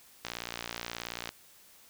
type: click train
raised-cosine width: 0.2 ms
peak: -18 dBFS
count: 62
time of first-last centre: 0.25-1.291 s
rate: 58.6 Hz
effects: white hiss -58 dBFS RMS until 1.89 s